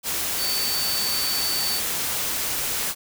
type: tone in noise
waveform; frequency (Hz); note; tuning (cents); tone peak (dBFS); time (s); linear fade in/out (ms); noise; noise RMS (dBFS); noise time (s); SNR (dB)
sine; 4531; C#8; +37; -25; 0.37-1.81; 50; white; -26; 0.03-2.95; -2
effects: none